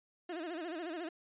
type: tone with vibrato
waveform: 30% pulse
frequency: 334 Hz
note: E4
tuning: 23 cents sharp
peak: -36 dBFS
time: 0.29-1.09 s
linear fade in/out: 5 ms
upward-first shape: sine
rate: 14 Hz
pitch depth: 140 cents each way
effects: resampled to 8000 Hz